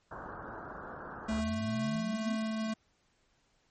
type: low-pass noise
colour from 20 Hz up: white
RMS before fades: -44 dBFS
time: 0.11-1.41 s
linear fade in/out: 5 ms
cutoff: 1600 Hz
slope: 96 dB/octave
type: exponential sweep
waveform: sine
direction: up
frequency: 64.7 to 274.8 Hz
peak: -37 dBFS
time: 1.28-2.38 s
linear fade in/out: 50 ms
type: tone with tremolo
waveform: square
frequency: 220 Hz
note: A3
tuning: in tune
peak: -31 dBFS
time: 1.28-2.74 s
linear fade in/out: 10 ms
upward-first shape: triangle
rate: 2.2 Hz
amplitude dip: 25%
effects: pink hiss -72 dBFS RMS until 3.7 s + MP3 32 kbps